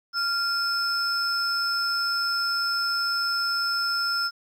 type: tone pair together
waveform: sine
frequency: 1389 / 5241 Hz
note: F6 / E8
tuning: -10 / -11 cents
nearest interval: octave + major seventh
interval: 2299 cents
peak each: -24 / -24 dBFS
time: 0.13-4.31 s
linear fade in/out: 50 ms
effects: tanh soft clip ceiling -19 dBFS + 10-bit